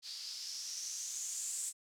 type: noise with low-pass filter sweep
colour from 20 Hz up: violet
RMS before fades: -42 dBFS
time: 0.02-1.73 s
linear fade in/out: 50 ms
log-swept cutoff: 4500 to 8000 Hz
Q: 5.1
effects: none